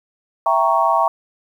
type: chord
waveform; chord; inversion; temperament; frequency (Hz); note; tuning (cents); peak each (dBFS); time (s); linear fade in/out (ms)
sine; E diminished seventh; none; equal with one note detuned; 663.5 / 784 / 932.3 / 1108.7; E5 / G5 / Bb5 / Db6; +11 / 0 / 0 / 0; -19 / -20 / -18 / -18; 0.46-1.08; 2
effects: 8-bit

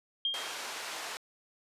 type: tone with exponential decay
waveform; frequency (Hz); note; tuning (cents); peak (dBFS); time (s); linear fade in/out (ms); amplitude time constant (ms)
sine; 3212; G7; +41; -26; 0.25-0.67; 2; 91
type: band-pass noise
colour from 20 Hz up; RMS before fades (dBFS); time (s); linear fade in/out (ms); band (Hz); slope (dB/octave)
pink; -40; 0.34-1.17; 0; 710 to 8000; 12
effects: resampled to 32000 Hz

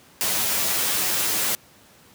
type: noise with comb filter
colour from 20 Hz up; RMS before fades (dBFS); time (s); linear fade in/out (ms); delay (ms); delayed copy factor
white; -23; 0.21-1.55; 0; 9.4; +0.75
effects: pink hiss -52 dBFS RMS until 2.14 s + high-pass 100 Hz 12 dB/octave

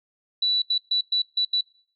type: tone bursts at uneven times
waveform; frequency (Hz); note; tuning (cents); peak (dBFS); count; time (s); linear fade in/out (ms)
sine; 3951; B7; 0; -19; 6; 0.42-0.62 / 0.7-0.78 / 0.91-1.01 / 1.12-1.22 / 1.37-1.45 / 1.53-1.61; 5
effects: noise-tail reverb RT60 0.5 s tail -23 dB re dry

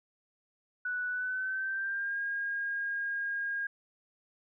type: tone with pitch glide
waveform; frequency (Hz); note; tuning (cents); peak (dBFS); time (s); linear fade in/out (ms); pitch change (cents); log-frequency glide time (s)
sine; 1481 to 1624.4; F#6 to G#6; +1 to -39; -31; 0.85-3.67; 5; +160; 1.09-2.19
effects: none

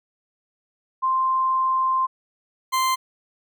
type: tone pair in turn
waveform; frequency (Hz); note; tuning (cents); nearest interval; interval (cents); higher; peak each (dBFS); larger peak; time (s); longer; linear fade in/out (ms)
sine / 40% pulse; 1046.5 / 1042.2; C6 / C6; 0 / -7; unison; 7; first; -18; neither; 1.02-2.07 / 2.72-2.96; first; 20
effects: none

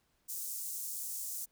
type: high-pass noise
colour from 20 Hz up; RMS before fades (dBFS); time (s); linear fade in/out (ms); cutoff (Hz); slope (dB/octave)
pink; -40; 0.28-1.46; 20; 7100; 24
effects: pink hiss -75 dBFS RMS until 1.51 s

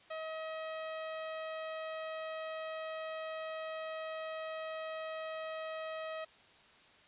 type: tone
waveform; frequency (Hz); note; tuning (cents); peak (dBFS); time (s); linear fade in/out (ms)
sawtooth; 636; D#5; +38; -35; 0.1-6.25; 10
effects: white hiss -61 dBFS RMS until 7.07 s + resampled to 8000 Hz

